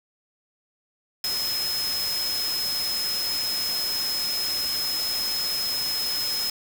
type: tone in noise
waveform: sine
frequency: 5140 Hz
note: E8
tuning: 45 cents flat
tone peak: -25 dBFS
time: 1.24-6.5 s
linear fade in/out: 2 ms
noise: white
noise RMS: -32 dBFS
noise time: 1.24-6.5 s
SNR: +4 dB
effects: none